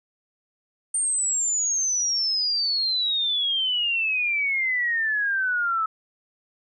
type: exponential sweep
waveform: sine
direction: down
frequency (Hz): 8870 to 1294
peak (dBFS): -21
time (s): 0.94-5.86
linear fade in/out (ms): 5
effects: none